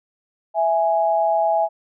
sine tone pair together, 659.6 / 831 Hz, E5 / G#5, +1 / +1 cents, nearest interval major third, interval 400 cents, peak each -18 / -19 dBFS, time 0.54-1.69 s, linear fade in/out 50 ms, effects none

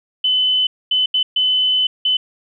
sine tone bursts at uneven times, 3023 Hz, F#7, 36 cents sharp, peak -13 dBFS, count 5, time 0.24-0.67 / 0.91-1.06 / 1.14-1.23 / 1.36-1.87 / 2.05-2.17 s, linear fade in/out 5 ms, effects none

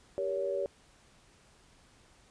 sine chord, G diminished, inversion none, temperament just, 392 / 470.4 / 564.5 Hz, G4 / Bb4 / Db5, 0 / +16 / +31 cents, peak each -35 / -38 / -32 dBFS, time 0.18-0.66 s, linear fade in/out 0 ms, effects pink hiss -62 dBFS RMS until 2.3 s + resampled to 22050 Hz

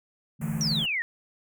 sine chord, D suspended second, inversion none, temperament equal, 146.83 / 164.81 / 220 Hz, D3 / E3 / A3, 0 / 0 / 0 cents, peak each -31 / -31 / -32 dBFS, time 0.39-0.86 s, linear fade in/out 50 ms
pink band-stop noise, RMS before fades -42 dBFS, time 0.41-0.86 s, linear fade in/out 5 ms, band 2500 to 7100 Hz, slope 48 dB/octave
sine exponential sweep, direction down, 5920 to 1804 Hz, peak -25 dBFS, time 0.61-1.02 s, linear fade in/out 0 ms
effects none

